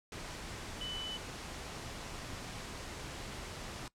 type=tone in noise; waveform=sine; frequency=2995 Hz; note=F#7; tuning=20 cents sharp; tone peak=-39 dBFS; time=0.81-1.17 s; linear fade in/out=2 ms; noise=pink; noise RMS=-44 dBFS; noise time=0.12-3.88 s; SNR=+2 dB; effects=noise-tail reverb RT60 0.1 s tail -20 dB re dry + low-pass 8000 Hz 12 dB/octave